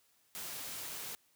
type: noise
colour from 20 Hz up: white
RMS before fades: -43 dBFS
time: 0.35-1.15 s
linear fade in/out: 0 ms
effects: white hiss -71 dBFS RMS until 1.35 s + high-pass 60 Hz 12 dB/octave